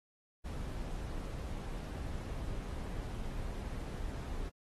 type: noise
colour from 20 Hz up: brown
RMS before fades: -40 dBFS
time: 0.44-4.5 s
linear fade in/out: 20 ms
effects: AAC 32 kbps